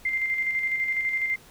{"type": "tone with tremolo", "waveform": "sine", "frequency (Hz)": 2093, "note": "C7", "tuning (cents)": 0, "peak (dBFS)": -22, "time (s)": [0.05, 1.36], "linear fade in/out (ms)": 5, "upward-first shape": "square", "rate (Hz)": 12, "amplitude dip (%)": 40, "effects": ["pink hiss -52 dBFS RMS until 1.5 s"]}